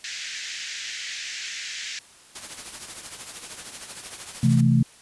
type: band-pass noise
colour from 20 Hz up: pink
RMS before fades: -34 dBFS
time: 0.04-1.99 s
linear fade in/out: 2 ms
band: 1700 to 7300 Hz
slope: 48 dB/octave
type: noise with tremolo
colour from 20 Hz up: white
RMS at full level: -35 dBFS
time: 2.35-4.61 s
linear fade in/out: 5 ms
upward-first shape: triangle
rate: 13 Hz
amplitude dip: 65%
type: chord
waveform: sine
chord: A minor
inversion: first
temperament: equal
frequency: 130.81 / 164.81 / 220 Hz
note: C3 / E3 / A3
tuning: 0 / 0 / 0 cents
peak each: -18 / -22 / -20 dBFS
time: 4.43-4.83 s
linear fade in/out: 5 ms
effects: white hiss -51 dBFS RMS until 5.01 s + resampled to 24000 Hz